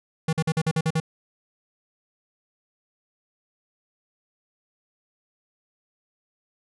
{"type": "tone bursts", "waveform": "square", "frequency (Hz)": 160, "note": "D#3", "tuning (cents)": 49, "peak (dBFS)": -21, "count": 8, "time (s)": [0.28, 1.001], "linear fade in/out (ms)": 5, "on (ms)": 49, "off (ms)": 47, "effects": ["resampled to 24000 Hz"]}